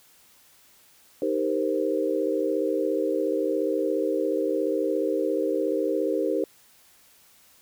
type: chord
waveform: sine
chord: C minor seventh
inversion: first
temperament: equal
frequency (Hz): 311.1 / 392 / 466.2 / 523.3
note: Eb4 / G4 / Bb4 / C5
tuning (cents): 0 / 0 / 0 / 0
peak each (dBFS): -28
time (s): 1.22-6.44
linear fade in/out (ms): 2
effects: white hiss -57 dBFS RMS until 7.61 s